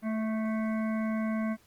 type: harmonic tone with a mistuned harmonic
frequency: 220.2 Hz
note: A3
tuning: 2 cents sharp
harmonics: 1 / 3 / 5 / 7 / 9 / 10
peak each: -28 / -38 / -42 / -45 / -47 / -48 dBFS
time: 0.02-1.57 s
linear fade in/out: 50 ms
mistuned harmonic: 3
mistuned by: -17 cents
effects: pink hiss -63 dBFS RMS until 1.66 s + Opus 24 kbps